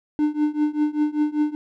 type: tone with tremolo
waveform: triangle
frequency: 300 Hz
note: D4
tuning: 37 cents sharp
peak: -13 dBFS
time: 0.19-1.55 s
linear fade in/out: 0 ms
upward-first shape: triangle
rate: 5.1 Hz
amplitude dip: 95%
effects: none